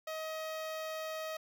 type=tone with notch filter; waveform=sawtooth; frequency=632 Hz; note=D#5; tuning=27 cents sharp; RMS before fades=-40 dBFS; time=0.07-1.37 s; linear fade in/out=5 ms; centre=8800 Hz; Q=1.8; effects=none